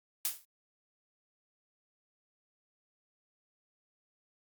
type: noise with exponential decay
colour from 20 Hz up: blue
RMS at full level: -28 dBFS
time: 0.25-0.45 s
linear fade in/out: 1 ms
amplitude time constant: 43 ms
effects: Opus 48 kbps